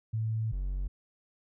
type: tone pair in turn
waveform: sine / triangle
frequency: 110.8 / 46.69 Hz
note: A2 / F#1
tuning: +13 / +16 cents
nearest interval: octave + minor third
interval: 1497 cents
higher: first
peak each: -28 dBFS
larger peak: neither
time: 0.13-0.52 / 0.52-0.88 s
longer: first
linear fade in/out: 10 ms
effects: none